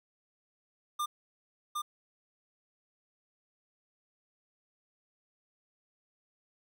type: tone with echo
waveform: square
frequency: 1199 Hz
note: D6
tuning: 36 cents sharp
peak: -31 dBFS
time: 0.99-1.06 s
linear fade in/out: 10 ms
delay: 760 ms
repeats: 1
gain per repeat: -2 dB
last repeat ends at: 1.82 s
effects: none